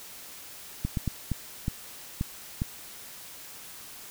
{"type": "clicks", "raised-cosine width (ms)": 5, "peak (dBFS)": -15, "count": 7, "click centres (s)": [0.85, 0.972, 1.077, 1.317, 1.681, 2.211, 2.619], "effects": ["white hiss -45 dBFS RMS until 4.1 s"]}